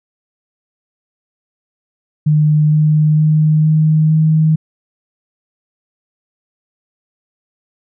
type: tone with pitch steps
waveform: sine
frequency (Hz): 151.8 / 153.12 / 154.45 / 155.8 / 157.15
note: D#3 / D#3 / D#3 / D#3 / D#3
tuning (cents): -42 / -27 / -12 / +3 / +18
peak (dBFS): -8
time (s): 2.26-4.56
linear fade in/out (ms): 10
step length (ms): 460
effects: none